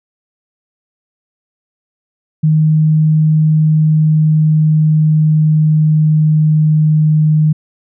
sine tone with pitch glide, 155.56 to 154.13 Hz, D#3 to D#3, 0 to -16 cents, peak -7 dBFS, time 2.43-7.53 s, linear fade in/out 10 ms, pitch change -16 cents, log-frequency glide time 3.39-7.15 s, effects none

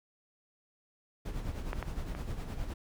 brown noise with tremolo, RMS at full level -35 dBFS, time 1.25-2.74 s, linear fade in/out 10 ms, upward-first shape sine, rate 9.7 Hz, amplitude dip 55%
clicks, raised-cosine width 0.5 ms, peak -20 / -21 / -26 dBFS, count 3, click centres 1.731 / 1.827 / 2.15 s
effects none

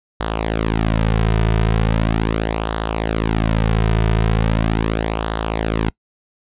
sawtooth tone with flanger, 54.8 Hz, A1, 6 cents flat, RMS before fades -18 dBFS, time 0.2-5.9 s, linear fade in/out 5 ms, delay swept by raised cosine 0.41 to 3.71 ms, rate 0.39 Hz, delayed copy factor -0.65, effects noise-tail reverb RT60 0.1 s tail -26 dB re dry + resampled to 8000 Hz

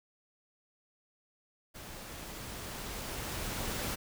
pink noise with level ramp, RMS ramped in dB -47 to -35 dBFS, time 1.74-3.96 s, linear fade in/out 20 ms, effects none

